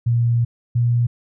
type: tone pair in turn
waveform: sine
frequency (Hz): 118.2 / 119.57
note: A#2 / A#2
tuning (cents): +24 / +44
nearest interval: unison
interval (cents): 20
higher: second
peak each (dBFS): -14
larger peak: neither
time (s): 0.06-0.45 / 0.75-1.07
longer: first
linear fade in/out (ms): 10
effects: none